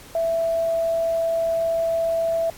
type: tone with quantisation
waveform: sine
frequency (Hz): 662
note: E5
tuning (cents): +7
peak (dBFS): -19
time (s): 0.15-2.5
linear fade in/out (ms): 2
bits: 8
effects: pink hiss -44 dBFS RMS until 2.57 s + AAC 64 kbps